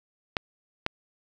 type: clicks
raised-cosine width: 0.3 ms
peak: -9 dBFS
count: 2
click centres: 0.368 / 0.864 s
effects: none